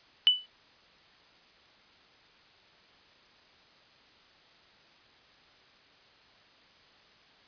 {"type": "tone with exponential decay", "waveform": "sine", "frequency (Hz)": 2984, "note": "F#7", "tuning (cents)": 14, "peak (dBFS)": -14, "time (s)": [0.27, 0.46], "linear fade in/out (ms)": 0, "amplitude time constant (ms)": 41, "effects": ["white hiss -59 dBFS RMS until 7.47 s", "resampled to 11025 Hz"]}